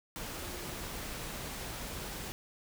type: tone in noise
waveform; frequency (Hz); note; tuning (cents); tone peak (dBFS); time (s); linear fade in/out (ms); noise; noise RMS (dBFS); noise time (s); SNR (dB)
sine; 354.3; F4; +25; -49; 0.43-0.76; 0; pink; -41; 0.16-2.32; -11
effects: none